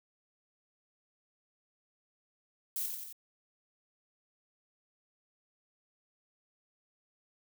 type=noise with echo; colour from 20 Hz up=violet; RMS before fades=-35 dBFS; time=2.76-2.86 s; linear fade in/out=2 ms; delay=89 ms; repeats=3; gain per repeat=-4 dB; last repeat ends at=3.127 s; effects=none

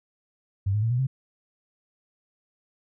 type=tone with pitch steps; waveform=sine; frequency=98 / 105.64 / 113.88 / 122.76 / 132.33 Hz; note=G2 / G#2 / A#2 / B2 / C3; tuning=0 / +30 / -40 / -10 / +20 cents; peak=-21 dBFS; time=0.66-1.07 s; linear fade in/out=10 ms; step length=82 ms; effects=none

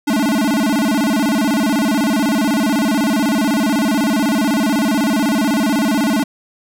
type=tone with vibrato; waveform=square; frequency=250.6 Hz; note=B3; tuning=25 cents sharp; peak=-14 dBFS; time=0.07-6.24 s; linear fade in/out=10 ms; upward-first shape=square; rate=16 Hz; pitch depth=260 cents each way; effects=none

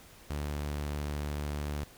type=tone; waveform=sawtooth; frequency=73.42 Hz; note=D2; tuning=in tune; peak=-29 dBFS; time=0.3-1.84 s; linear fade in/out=0 ms; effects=pink hiss -55 dBFS RMS until 1.97 s

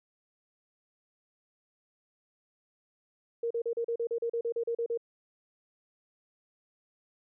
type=tone bursts; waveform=sine; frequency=466.2 Hz; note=A#4; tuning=in tune; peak=-28 dBFS; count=14; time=3.43-4.975 s; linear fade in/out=5 ms; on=76 ms; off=37 ms; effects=none

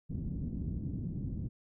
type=low-pass noise; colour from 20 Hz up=white; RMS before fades=-37 dBFS; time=0.09-1.49 s; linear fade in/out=20 ms; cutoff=220 Hz; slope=24 dB/octave; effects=none

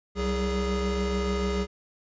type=tone cluster; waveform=square; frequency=65.3 / 189 / 413 Hz; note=C2 / F#3 / G#4; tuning=-3 / +37 / -10 cents; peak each=-30 / -31 / -30 dBFS; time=0.15-1.67 s; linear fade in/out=50 ms; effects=resampled to 16000 Hz

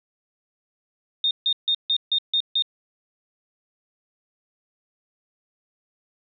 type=tone bursts; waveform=sine; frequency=3668 Hz; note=A#7; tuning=29 cents flat; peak=-18 dBFS; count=7; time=1.24-2.623 s; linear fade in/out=2 ms; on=69 ms; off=150 ms; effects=none

